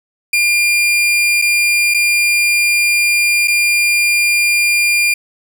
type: tone with dropouts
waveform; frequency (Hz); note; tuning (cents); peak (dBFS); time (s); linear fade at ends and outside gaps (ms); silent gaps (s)
40% pulse; 2400; D7; +37; -10; 0.33-5.14; 5; 1.417-1.421 / 1.94-1.944 / 3.475-3.48
effects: none